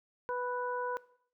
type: harmonic tone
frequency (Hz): 493.9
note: B4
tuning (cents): 0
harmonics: 1 / 2 / 3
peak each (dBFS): -35 / -36 / -41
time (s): 0.29-0.97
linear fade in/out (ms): 0
effects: noise-tail reverb RT60 0.6 s tail -19 dB re dry